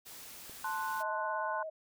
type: noise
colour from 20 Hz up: white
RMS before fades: -49 dBFS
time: 0.05-1.03 s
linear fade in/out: 20 ms
type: clicks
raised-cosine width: 2 ms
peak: -39 / -48 dBFS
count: 2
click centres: 0.496 / 0.499 s
type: chord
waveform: sine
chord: F# diminished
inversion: first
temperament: equal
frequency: 880 / 1046.5 / 1480 Hz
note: A5 / C6 / F#6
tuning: 0 / 0 / 0 cents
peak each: -37 / -37 / -39 dBFS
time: 0.64-1.63 s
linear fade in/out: 5 ms
type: tone with vibrato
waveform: sine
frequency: 632 Hz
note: D#5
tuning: 27 cents sharp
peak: -38 dBFS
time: 1-1.7 s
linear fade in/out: 10 ms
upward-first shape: sine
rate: 17 Hz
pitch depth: 25 cents each way
effects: none